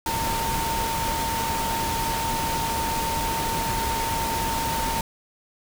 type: tone in noise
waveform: sine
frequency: 910 Hz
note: A#5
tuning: 42 cents flat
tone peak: -26 dBFS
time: 0.06-5.01 s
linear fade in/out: 2 ms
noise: pink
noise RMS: -28 dBFS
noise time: 0.06-5.01 s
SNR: -1 dB
effects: none